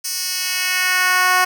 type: tone with high-pass filter sweep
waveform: 10% pulse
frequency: 366.8 Hz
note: F#4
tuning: 15 cents flat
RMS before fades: -18 dBFS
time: 0.04-1.45 s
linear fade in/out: 10 ms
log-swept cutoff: 6200 to 820 Hz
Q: 1.2
effects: none